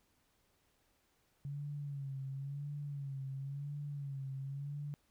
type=tone with vibrato; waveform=sine; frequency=140 Hz; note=C#3; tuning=18 cents sharp; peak=-39 dBFS; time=1.45-4.94 s; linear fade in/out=0 ms; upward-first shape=sine; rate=0.96 Hz; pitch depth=68 cents each way; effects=pink hiss -75 dBFS RMS until 5.1 s